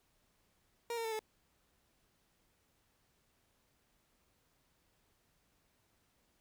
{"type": "tone with pitch steps", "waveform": "30% pulse", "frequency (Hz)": [470, 457.9, 446.2, 434.7], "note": ["A#4", "A#4", "A4", "A4"], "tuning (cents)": [14, -31, 24, -21], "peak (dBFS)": -34, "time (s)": [0.9, 1.192], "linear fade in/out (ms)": 2, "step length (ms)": 73, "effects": ["pink hiss -75 dBFS RMS until 6.4 s"]}